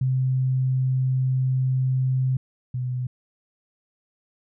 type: tone pair in turn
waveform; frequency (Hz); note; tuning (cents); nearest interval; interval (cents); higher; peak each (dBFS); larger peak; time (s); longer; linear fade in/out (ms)
sine; 130 / 125.93; C3 / B2; -11 / +34; minor second; 55; first; -19 / -24; first; 0.01-2.37 / 2.74-3.07; first; 5
effects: none